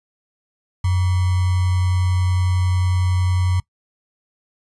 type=tone with sample-and-hold; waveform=sine; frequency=91.1 Hz; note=F#2; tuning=26 cents flat; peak=-15 dBFS; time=0.84-3.6 s; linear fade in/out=5 ms; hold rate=1050 Hz; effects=noise-tail reverb RT60 0.1 s tail -22 dB re dry + resampled to 24000 Hz